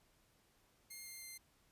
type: tone with pitch steps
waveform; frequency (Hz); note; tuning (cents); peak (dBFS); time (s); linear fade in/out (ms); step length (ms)
5% pulse; 2123 / 2106 / 2089; C7 / C7 / C7; +25 / +11 / -3; -39; 0.9-1.38; 10; 160
effects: pink hiss -73 dBFS RMS until 1.71 s + resampled to 32000 Hz